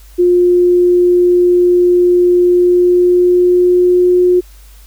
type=tone with pitch glide; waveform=sine; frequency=355 to 359.5 Hz; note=F4 to F#4; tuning=+28 to -50 cents; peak=-6 dBFS; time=0.18-4.41 s; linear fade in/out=20 ms; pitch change=+22 cents; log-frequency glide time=2.44-4.26 s; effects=added 50 Hz sine -36 dBFS peak until 4.86 s + white hiss -46 dBFS RMS until 4.86 s